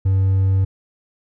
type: tone with hard clipping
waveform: triangle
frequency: 96 Hz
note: G2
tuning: 36 cents flat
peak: -14 dBFS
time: 0.05-0.65 s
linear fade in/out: 10 ms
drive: 5 dB
effects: none